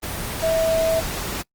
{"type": "tone in noise", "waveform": "sine", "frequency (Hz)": 650, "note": "E5", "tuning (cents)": -24, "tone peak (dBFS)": -17, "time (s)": [0.42, 1.01], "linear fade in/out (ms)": 20, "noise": "pink", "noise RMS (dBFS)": -28, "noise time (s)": [0.02, 1.43], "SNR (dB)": 8, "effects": ["noise-tail reverb RT60 0.1 s tail -25 dB re dry", "Opus 24 kbps"]}